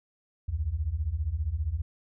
sine beating tone pair, 68.1 / 83.1 Hz, C#2 / E2, -30 / +15 cents, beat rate 15 Hz, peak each -31 / -29 dBFS, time 0.48-1.82 s, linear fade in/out 10 ms, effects none

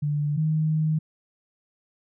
sine tone pair in turn, 147.3 / 156.06 Hz, D3 / D#3, +6 / +6 cents, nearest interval minor second, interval 100 cents, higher second, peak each -22 / -20 dBFS, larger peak second, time 0.02-0.37 / 0.37-0.99 s, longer second, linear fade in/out 10 ms, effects none

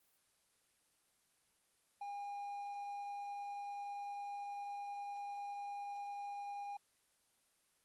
triangle tone, 810 Hz, G#5, 43 cents flat, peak -40 dBFS, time 2.01-6.77 s, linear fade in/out 5 ms, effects white hiss -75 dBFS RMS until 7.84 s + Opus 24 kbps

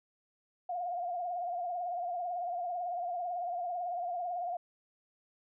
sine tone with vibrato, 706 Hz, F5, 19 cents sharp, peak -33 dBFS, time 0.69-4.57 s, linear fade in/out 5 ms, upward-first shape triangle, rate 18 Hz, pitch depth 78 cents each way, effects none

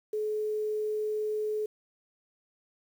sine tone with quantisation, 426.9 Hz, G#4, 48 cents sharp, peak -28 dBFS, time 0.13-1.66 s, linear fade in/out 5 ms, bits 9, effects none

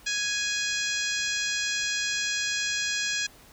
harmonic tone with a mistuned harmonic, 830.6 Hz, G#5, in tune, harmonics 2 / 3 / 4 / 5 / 6 / 7 / 8 / 9, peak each -31 / -33 / -34 / -35 / -36 / -36 / -37 / -38 dBFS, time 0.06-3.27 s, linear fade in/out 10 ms, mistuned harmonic 9, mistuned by -17 cents, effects pink hiss -53 dBFS RMS until 3.52 s

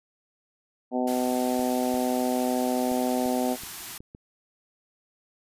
harmonic tone, 125.9 Hz, B2, 34 cents sharp, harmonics 2 / 3 / 4 / 5 / 6 / 7, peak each -26 / -33 / -32 / -31 / -31 / -38 dBFS, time 0.91-3.57 s, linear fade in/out 50 ms
white band-stop noise, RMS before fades -38 dBFS, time 1.07-3.98 s, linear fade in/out 5 ms, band 430 to 640 Hz, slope 96 dB/octave
clicks, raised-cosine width 3 ms, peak -30 dBFS, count 7, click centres 1.594 / 1.942 / 2.916 / 3.259 / 3.635 / 4.005 / 4.149 s
effects resampled to 32000 Hz

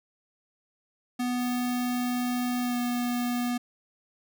square tone with pitch glide, 246.9 to 243.8 Hz, B3 to B3, 0 to -22 cents, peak -27 dBFS, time 1.19-3.58 s, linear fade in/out 10 ms, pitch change -22 cents, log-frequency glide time 2.62-2.78 s
violet noise, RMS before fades -44 dBFS, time 1.37-3.53 s, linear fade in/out 50 ms
effects none

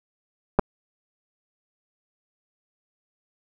clicks, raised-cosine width 1 ms, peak -4 dBFS, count 2, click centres 0.589 / 0.594 s, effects none

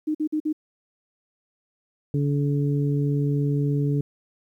sine tone bursts, 307.3 Hz, D#4, 21 cents flat, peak -21 dBFS, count 4, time 0.07-0.529 s, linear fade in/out 10 ms, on 78 ms, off 49 ms
harmonic tone, 143.2 Hz, D3, 43 cents flat, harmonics 1 / 2 / 3, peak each -21 / -27 / -31 dBFS, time 2.14-4.01 s, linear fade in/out 2 ms
effects 10-bit

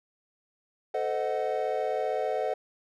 triangle chord, A diminished seventh, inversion none, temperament equal with one note detuned, 440 / 515.5 / 622.3 / 740 Hz, A4 / C5 / Eb5 / Gb5, 0 / -26 / 0 / 0 cents, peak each -30 dBFS, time 0.94-2.54 s, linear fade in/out 5 ms, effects tanh soft clip ceiling -15 dBFS

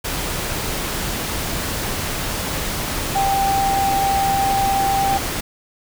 sine tone in noise, 786 Hz, G5, 4 cents sharp, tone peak -16 dBFS, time 3.15-5.18 s, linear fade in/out 10 ms, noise pink, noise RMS -24 dBFS, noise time 0.04-5.41 s, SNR +5 dB, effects none

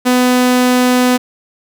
sawtooth tone, 250 Hz, B3, 21 cents sharp, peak -5 dBFS, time 0.05-1.18 s, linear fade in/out 20 ms, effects none

